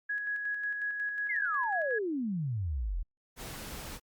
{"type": "tone with tremolo", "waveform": "sine", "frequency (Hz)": 1669, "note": "G#6", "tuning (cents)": 8, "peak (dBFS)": -30, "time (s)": [0.09, 1.99], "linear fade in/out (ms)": 10, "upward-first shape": "square", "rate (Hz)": 5.5, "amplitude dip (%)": 35}
{"type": "exponential sweep", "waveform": "sine", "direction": "down", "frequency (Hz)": [2188, 36.65], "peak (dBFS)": -30, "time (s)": [1.29, 3.03], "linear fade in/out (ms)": 10}
{"type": "noise", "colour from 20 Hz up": "pink", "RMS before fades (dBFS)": -42, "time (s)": [3.36, 4], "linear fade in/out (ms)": 50}
{"effects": ["Opus 48 kbps"]}